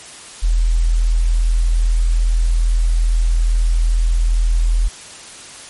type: tone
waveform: sine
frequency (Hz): 41.2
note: E1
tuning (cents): 0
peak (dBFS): -11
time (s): 0.42-4.89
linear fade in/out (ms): 20
effects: white hiss -36 dBFS RMS until 5.69 s + MP3 48 kbps